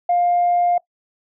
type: tone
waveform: sine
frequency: 704 Hz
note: F5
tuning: 14 cents sharp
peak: -13 dBFS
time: 0.09-0.78 s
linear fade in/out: 5 ms
effects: noise-tail reverb RT60 0.1 s tail -21 dB re dry + tanh soft clip ceiling -10 dBFS